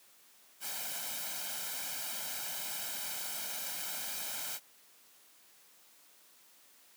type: noise with comb filter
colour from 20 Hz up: white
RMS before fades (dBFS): -39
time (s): 0.6-4.6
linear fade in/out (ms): 50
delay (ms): 1.3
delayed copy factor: +0.7
effects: white hiss -62 dBFS RMS until 6.96 s + high-pass 200 Hz 12 dB/octave

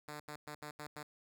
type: tone bursts at uneven times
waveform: 5% pulse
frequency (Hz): 149.2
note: D3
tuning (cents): +28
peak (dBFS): -33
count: 6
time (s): 0.08-0.2 / 0.28-0.36 / 0.47-0.55 / 0.62-0.71 / 0.79-0.87 / 0.96-1.03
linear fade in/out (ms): 5
effects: none

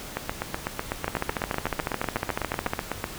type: two click trains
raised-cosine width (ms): 0.5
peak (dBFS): -11 / -10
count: 24 / 24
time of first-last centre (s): 0.17-3.041 / 1.08-2.735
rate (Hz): 8.01 / 13.9
effects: pink hiss -39 dBFS RMS until 3.18 s

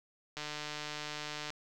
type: click train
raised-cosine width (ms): 0.2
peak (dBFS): -22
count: 171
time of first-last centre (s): 0.37-1.503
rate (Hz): 150
effects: none

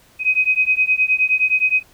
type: beating tone pair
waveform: sine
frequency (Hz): 2514 / 2523.6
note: D#7 / D#7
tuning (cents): +17 / +24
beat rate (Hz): 9.6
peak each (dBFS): -17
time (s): 0.19-1.83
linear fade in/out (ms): 50
effects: pink hiss -52 dBFS RMS until 1.93 s

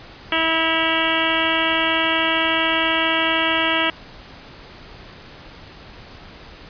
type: harmonic tone with a mistuned harmonic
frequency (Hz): 324.4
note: E4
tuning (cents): -28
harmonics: 1 / 2 / 3 / 4 / 5 / 6 / 7 / 8 / 9 / 10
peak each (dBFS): -26 / -26 / -26 / -26 / -26 / -26 / -26 / -26 / -26 / -26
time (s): 0.32-3.9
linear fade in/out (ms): 2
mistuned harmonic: 8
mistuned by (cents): +71
effects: pink hiss -41 dBFS RMS until 6.69 s + resampled to 11025 Hz

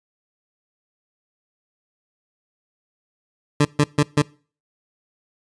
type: tone bursts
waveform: 20% pulse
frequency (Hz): 146.83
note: D3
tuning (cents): 0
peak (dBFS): -8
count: 4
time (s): 3.6-4.22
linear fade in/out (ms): 5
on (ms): 50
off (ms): 140
effects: noise-tail reverb RT60 0.4 s tail -24 dB re dry + resampled to 22050 Hz

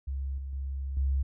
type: tone with level steps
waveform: sine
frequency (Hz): 67.8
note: C#2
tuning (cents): -38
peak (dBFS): -30 / -34 / -31 / -24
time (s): 0.07-1.23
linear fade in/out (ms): 10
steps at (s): 0.38 / 0.53 / 0.97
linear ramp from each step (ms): 2
effects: none

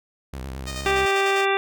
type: tone with vibrato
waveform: sawtooth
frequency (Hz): 65.9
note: C2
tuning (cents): +13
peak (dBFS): -27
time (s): 0.33-1.06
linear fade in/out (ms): 5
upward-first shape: square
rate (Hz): 8.9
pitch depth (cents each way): 73
type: tone with tremolo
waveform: 5% pulse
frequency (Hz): 618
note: D#5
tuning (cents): -12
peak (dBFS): -19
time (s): 0.66-1.46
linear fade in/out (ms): 20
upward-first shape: square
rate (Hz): 10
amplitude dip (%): 45
type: harmonic tone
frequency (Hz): 392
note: G4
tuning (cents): 0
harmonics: 1 / 2 / 3 / 4 / 5 / 6 / 7 / 9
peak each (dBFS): -22 / -25 / -27 / -28 / -29 / -30 / -30 / -32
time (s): 0.86-1.57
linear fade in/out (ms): 0
effects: none

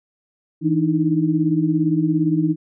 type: tone cluster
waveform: sine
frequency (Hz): 162.1 / 300.4 / 317.8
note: E3 / D4 / D#4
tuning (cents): -29 / +39 / +37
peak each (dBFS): -20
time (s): 0.61-2.56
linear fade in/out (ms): 50
effects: none

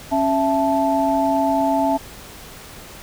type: tone cluster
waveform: sine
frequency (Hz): 274.3 / 665 / 875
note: C#4 / E5 / A5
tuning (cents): -18 / +15 / -10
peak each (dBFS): -20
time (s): 0.11-1.98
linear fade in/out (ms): 20
effects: pink hiss -39 dBFS RMS until 3.02 s

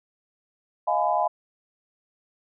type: chord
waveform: sine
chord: F half-diminished seventh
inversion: third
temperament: just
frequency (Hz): 628.6 / 698.5 / 838.1 / 1005.8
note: Eb5 / F5 / Ab5 / Cb6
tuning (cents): +18 / 0 / +16 / +31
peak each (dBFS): -27 / -25 / -25 / -27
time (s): 0.87-1.28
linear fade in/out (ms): 10
effects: none

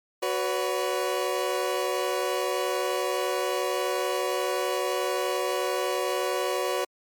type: chord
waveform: 30% pulse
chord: F# suspended fourth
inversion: none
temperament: equal with one note detuned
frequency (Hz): 370 / 493.9 / 565.4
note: F#4 / B4 / C#5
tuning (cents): 0 / 0 / +34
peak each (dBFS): -27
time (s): 0.22-6.85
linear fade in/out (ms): 10
effects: MP3 96 kbps

